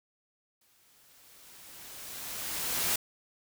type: noise with exponential growth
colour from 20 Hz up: white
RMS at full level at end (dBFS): -28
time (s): 0.61-2.96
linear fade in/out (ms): 5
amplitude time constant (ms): 510
effects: none